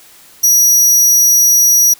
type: tone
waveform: sawtooth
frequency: 5790 Hz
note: F#8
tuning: 38 cents flat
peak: -4 dBFS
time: 0.43-1.94 s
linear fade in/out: 10 ms
effects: white hiss -42 dBFS RMS until 1.99 s